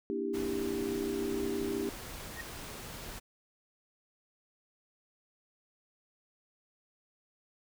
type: chord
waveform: sine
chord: E half-diminished seventh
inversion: second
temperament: just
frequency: 237.3 / 296.7 / 329.6 / 395.6 Hz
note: Bb3 / D4 / E4 / G4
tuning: +31 / +18 / 0 / +16 cents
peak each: -39 / -38 / -39 / -34 dBFS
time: 0.1-1.89 s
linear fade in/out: 0 ms
type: noise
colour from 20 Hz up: pink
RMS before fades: -44 dBFS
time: 0.33-3.2 s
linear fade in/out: 20 ms
type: tone with exponential growth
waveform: sine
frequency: 1864.7 Hz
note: A#6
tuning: in tune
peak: -35 dBFS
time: 2.3-2.41 s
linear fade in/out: 5 ms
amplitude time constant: 22 ms
effects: none